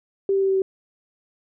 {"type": "tone with pitch steps", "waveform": "sine", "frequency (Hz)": [392, 389.5, 387.1, 384.6, 382.2], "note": ["G4", "G4", "G4", "G4", "G4"], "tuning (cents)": [0, -11, -22, -33, -44], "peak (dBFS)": -17, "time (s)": [0.29, 0.62], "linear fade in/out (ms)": 2, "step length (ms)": 66, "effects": []}